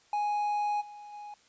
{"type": "tone with level steps", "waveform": "triangle", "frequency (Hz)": 830.6, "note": "G#5", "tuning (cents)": 0, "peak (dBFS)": [-25, -42, -39], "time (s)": [0.13, 1.34], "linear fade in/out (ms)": 2, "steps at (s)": [0.8, 1.12], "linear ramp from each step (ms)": 20, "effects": ["white hiss -63 dBFS RMS until 1.48 s", "resampled to 16000 Hz"]}